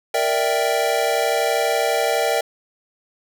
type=chord; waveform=square; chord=E half-diminished seventh; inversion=second; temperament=equal; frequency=466.2 / 587.3 / 659.3 / 784 Hz; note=Bb4 / D5 / E5 / G5; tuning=0 / 0 / 0 / 0 cents; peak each=-24 dBFS; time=0.14-2.41 s; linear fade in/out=5 ms; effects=none